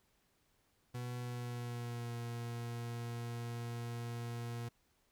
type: tone with pitch glide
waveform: 40% pulse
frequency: 122.7 to 118.25 Hz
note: B2 to A#2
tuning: -11 to +25 cents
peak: -39 dBFS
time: 0.94-4.69 s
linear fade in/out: 10 ms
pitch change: -64 cents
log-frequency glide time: 1.19-2.15 s
effects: pink hiss -75 dBFS RMS until 5.11 s